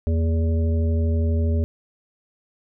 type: harmonic tone with a mistuned harmonic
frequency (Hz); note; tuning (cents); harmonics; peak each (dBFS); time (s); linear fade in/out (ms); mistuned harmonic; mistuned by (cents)
82.41; E2; 0; 1 / 3 / 5 / 7; -18 / -28 / -32 / -35; 0.07-1.64; 0; 3; -90
effects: none